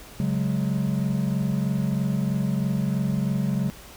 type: chord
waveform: triangle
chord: C# suspended fourth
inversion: none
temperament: just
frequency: 138.59 / 184.79 / 207.9 Hz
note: C#3 / F#3 / G#3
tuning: 0 / -2 / +2 cents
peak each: -24 / -24 / -25 dBFS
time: 0.2-3.7 s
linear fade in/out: 0 ms
effects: added 50 Hz sine -50 dBFS peak until 3.96 s + pink hiss -45 dBFS RMS until 3.96 s